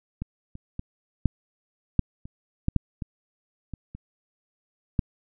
clicks, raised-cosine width 5 ms, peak -18 / -27 / -19 / -7 / -6 / -27 / -10 / -7 / -19 / -22 / -26 / -9 dBFS, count 12, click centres 0.22 / 0.554 / 0.794 / 1.257 / 1.993 / 2.255 / 2.684 / 2.763 / 3.022 / 3.737 / 3.95 / 4.992 s, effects none

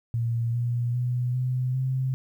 sine tone with pitch steps, 116.54 / 119.95 / 123.47 / 127.09 / 130.81 Hz, A#2 / A#2 / B2 / C3 / C3, 0 / +50 / 0 / -50 / 0 cents, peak -23 dBFS, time 0.14-2.14 s, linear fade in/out 0 ms, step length 400 ms, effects 10-bit

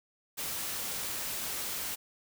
white noise, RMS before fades -36 dBFS, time 0.37-1.96 s, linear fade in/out 20 ms, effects none

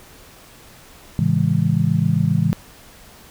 sine chord, A major seventh, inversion none, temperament just, 110 / 137.5 / 165 / 206.2 Hz, A2 / C#3 / E3 / G#3, 0 / -14 / +2 / -12 cents, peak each -22 / -20 / -18 / -23 dBFS, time 1.19-2.53 s, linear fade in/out 0 ms, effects pink hiss -45 dBFS RMS until 3.3 s

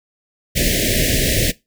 pink band-stop noise, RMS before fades -17 dBFS, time 0.55-1.52 s, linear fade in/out 20 ms, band 650 to 1700 Hz, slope 96 dB/octave, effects noise-tail reverb RT60 0.2 s tail -19 dB re dry

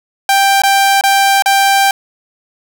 sawtooth tone with dropouts, 787 Hz, G5, 7 cents sharp, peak -4 dBFS, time 0.29-1.91 s, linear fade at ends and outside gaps 2 ms, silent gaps 0.62-0.635 / 1.011-1.037 / 1.423-1.459 s, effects none

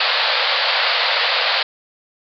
white band-pass noise, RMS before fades -18 dBFS, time 0-1.63 s, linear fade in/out 5 ms, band 480 to 4700 Hz, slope 96 dB/octave, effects none

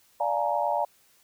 sine chord, Bb dominant seventh, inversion first, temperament equal with one note detuned, 587.3 / 698.5 / 844.6 / 932.3 Hz, D5 / F5 / Ab5 / Bb5, 0 / 0 / +29 / 0 cents, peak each -29 dBFS, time 0.2-0.85 s, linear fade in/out 5 ms, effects white hiss -62 dBFS RMS until 1.23 s

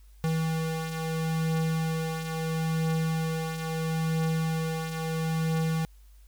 square beating tone pair, 160.5 / 161.25 Hz, E3 / E3, -46 / -38 cents, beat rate 0.75 Hz, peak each -35 / -28 dBFS, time 0.24-5.85 s, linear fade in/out 0 ms, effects added 50 Hz sine -50 dBFS peak until 6.27 s + white hiss -66 dBFS RMS until 6.27 s

